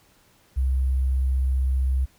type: tone with sample-and-hold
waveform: sine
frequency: 65.4 Hz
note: C2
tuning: in tune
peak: -19 dBFS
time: 0.56-2.06 s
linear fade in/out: 20 ms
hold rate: 11025 Hz
effects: pink hiss -59 dBFS RMS until 2.18 s